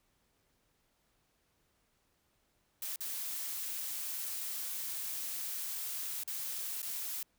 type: noise with dropouts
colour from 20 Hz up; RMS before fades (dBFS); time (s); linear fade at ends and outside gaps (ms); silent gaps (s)
blue; -39; 2.82-7.23; 2; 2.96-3.006 / 6.236-6.276 / 6.819-6.828
effects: pink hiss -75 dBFS RMS until 7.38 s